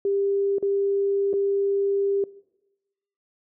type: tone with dropouts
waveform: sine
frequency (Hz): 397.5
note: G4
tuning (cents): +24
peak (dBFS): -20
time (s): 0.05-2.24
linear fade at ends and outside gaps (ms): 2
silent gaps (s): 0.584-0.626 / 1.331-1.337
effects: noise-tail reverb RT60 1.0 s tail -21 dB re dry